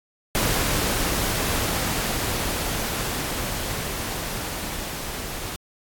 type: noise with level ramp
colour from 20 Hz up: pink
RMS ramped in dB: -22 to -32 dBFS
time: 0.35-5.56 s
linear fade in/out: 0 ms
effects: AAC 64 kbps